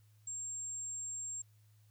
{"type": "tone", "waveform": "sine", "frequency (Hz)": 7459, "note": "A#8", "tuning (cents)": 0, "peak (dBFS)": -39, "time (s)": [0.27, 1.42], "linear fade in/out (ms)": 5, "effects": ["added 106 Hz sine -62 dBFS peak until 1.9 s", "white hiss -75 dBFS RMS until 1.9 s"]}